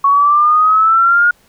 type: exponential sweep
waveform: sine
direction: up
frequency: 1108.7 to 1438 Hz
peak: -7 dBFS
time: 0.04-1.31 s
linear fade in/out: 5 ms
effects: pink hiss -52 dBFS RMS until 1.48 s